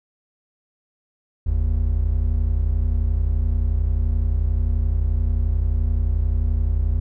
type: tone pair together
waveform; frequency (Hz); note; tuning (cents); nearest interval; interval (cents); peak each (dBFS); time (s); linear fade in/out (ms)
triangle; 46.33 / 77.78; F#1 / D#2; +3 / 0; major sixth; 897; -18; 1.46-7; 10
effects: none